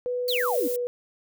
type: tone with pitch glide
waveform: sine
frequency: 493.9 to 487.9 Hz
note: B4 to B4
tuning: 0 to -21 cents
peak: -25 dBFS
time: 0.06-0.87 s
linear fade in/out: 0 ms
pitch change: -21 cents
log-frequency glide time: 0.37-0.74 s
type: exponential sweep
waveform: sine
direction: down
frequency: 4699 to 245.9 Hz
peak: -25 dBFS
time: 0.28-0.68 s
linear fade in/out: 10 ms
type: noise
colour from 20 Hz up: violet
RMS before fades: -34 dBFS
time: 0.28-0.76 s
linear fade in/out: 0 ms
effects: none